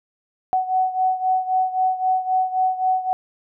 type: beating tone pair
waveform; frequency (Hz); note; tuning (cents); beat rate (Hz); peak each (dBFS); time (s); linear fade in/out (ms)
sine; 746 / 749.8; F#5 / F#5; +14 / +23; 3.8; -19 / -23; 0.53-3.13; 0
effects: none